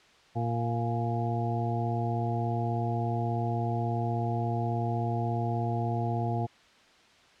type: harmonic tone with a mistuned harmonic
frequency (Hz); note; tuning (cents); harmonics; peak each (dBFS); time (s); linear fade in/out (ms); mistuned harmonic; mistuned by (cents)
116.5; A#2; -1; 1 / 2 / 3 / 4 / 6 / 7; -29 / -36 / -37 / -40 / -34 / -38; 0.35-6.47; 20; 7; +39
effects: white hiss -58 dBFS RMS until 7.4 s + low-pass 4000 Hz 12 dB/octave